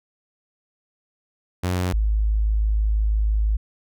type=tone pair in turn; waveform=sawtooth / sine; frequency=90.5 / 53.04 Hz; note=F#2 / G#1; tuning=-38 / +37 cents; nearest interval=major sixth; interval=925 cents; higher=first; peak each=-17 dBFS; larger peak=neither; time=1.63-1.93 / 1.93-3.57 s; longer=second; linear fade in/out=10 ms; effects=none